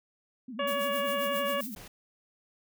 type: tone with vibrato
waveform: sine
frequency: 233.1 Hz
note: A#3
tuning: in tune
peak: -38 dBFS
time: 0.48-1.75 s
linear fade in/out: 5 ms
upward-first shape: triangle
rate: 11 Hz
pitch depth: 260 cents each way
type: harmonic tone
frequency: 565 Hz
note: C#5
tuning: 33 cents sharp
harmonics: 1 / 2 / 3 / 4 / 5 / 6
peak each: -30 / -33 / -38 / -42 / -37 / -49 dBFS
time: 0.59-1.61 s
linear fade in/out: 5 ms
type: noise with tremolo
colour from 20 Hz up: violet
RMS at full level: -38 dBFS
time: 0.67-1.75 s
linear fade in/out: 5 ms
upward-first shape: sine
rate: 7.5 Hz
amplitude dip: 70%
type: noise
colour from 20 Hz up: pink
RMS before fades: -47 dBFS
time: 1.76-1.88 s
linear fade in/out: 5 ms
effects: none